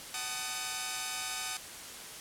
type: tone cluster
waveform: 5% pulse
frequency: 753 / 882 / 1238 Hz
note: F#5 / A5 / D#6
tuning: +30 / +4 / -9 cents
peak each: -27 / -30 / -26 dBFS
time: 0.14-1.57 s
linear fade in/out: 2 ms
effects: white hiss -45 dBFS RMS until 2.2 s + low-pass 11000 Hz 12 dB/octave